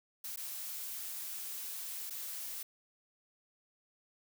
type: noise with dropouts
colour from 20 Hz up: blue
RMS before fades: -42 dBFS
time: 0.24-2.63 s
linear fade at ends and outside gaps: 5 ms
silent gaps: 0.361-0.372 / 2.099-2.105 s
effects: none